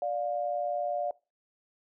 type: tone pair together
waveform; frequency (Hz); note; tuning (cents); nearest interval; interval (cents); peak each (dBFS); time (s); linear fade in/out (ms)
sine; 587.3 / 707.4; D5 / F5; 0 / +22; minor third; 322; -31 / -31; 0.02-1.11; 2
effects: noise-tail reverb RT60 0.3 s tail -23 dB re dry